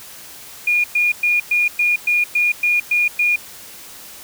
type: tone bursts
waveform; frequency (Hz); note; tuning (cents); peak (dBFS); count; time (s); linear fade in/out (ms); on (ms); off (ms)
sine; 2433; D#7; -39; -13; 10; 0.67-3.36; 5; 170; 110
effects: white hiss -38 dBFS RMS until 4.23 s